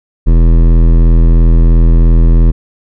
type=tone with hard clipping; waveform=sine; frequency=41.49 Hz; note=E1; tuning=12 cents sharp; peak=-5 dBFS; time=0.26-2.52 s; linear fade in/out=20 ms; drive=15 dB; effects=none